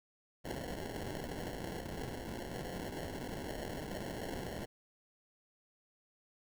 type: noise with sample-and-hold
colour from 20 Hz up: white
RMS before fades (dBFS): -42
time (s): 0.44-4.66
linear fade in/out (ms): 20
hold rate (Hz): 1225
effects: none